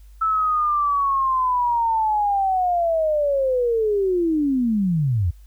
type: linear sweep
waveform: sine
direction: down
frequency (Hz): 1318.5 to 77.78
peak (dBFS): -17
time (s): 0.21-5.31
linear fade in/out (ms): 10
effects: added 50 Hz sine -42 dBFS peak until 5.46 s + white hiss -62 dBFS RMS until 5.46 s